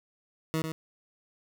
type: tone with echo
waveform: 20% pulse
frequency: 159.5 Hz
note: D#3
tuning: 43 cents sharp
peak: -22 dBFS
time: 0.54-0.62 s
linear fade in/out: 0 ms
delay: 100 ms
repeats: 1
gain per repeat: -6 dB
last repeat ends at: 0.72 s
effects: none